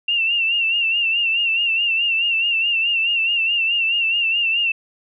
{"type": "tone with vibrato", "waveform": "sine", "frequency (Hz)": 2741, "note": "F7", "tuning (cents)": -33, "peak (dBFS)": -16, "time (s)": [0.08, 4.72], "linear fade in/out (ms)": 5, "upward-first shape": "sine", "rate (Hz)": 4.7, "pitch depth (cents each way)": 66, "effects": []}